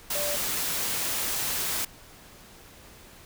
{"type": "tone in noise", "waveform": "sine", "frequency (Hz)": 586, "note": "D5", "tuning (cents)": -4, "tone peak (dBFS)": -31, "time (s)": [0.15, 0.36], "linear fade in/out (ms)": 5, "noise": "white", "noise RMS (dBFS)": -29, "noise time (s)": [0.1, 1.85], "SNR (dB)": -5, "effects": ["pink hiss -50 dBFS RMS until 3.25 s"]}